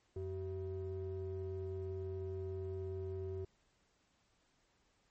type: ring-modulated tone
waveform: triangle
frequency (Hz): 145.5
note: D3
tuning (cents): -16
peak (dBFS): -34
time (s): 0.16-3.45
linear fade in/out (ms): 5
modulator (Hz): 236
effects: pink hiss -75 dBFS RMS until 5.1 s + MP3 32 kbps